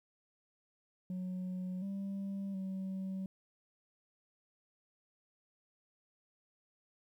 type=tone with pitch steps; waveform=sine; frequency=183.6 / 196.4 / 190.3 Hz; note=F#3 / G3 / F#3; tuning=-13 / +4 / +49 cents; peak=-34 dBFS; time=1.1-3.26 s; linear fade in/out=2 ms; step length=720 ms; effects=tanh soft clip ceiling -36 dBFS + 12-bit